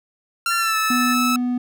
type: tone with pitch glide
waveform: sawtooth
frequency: 1371 to 1303.8 Hz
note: F6 to E6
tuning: -32 to -19 cents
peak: -15 dBFS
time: 0.46-1.36 s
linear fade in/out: 2 ms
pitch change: -87 cents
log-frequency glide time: 0.57-0.77 s
type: tone with tremolo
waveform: sine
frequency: 1760 Hz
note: A6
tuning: in tune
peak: -25 dBFS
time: 0.5-1.15 s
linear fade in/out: 20 ms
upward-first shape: sine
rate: 12 Hz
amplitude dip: 40%
type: tone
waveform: triangle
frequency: 246.9 Hz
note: B3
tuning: in tune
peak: -17 dBFS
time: 0.9-1.58 s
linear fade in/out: 5 ms
effects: none